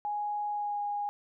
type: tone with pitch glide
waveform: sine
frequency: 830.6 to 821.5 Hz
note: G#5 to G#5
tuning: 0 to -19 cents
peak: -30 dBFS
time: 0.05-1.09 s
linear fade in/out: 0 ms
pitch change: -19 cents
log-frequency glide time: 0.5-0.81 s
effects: none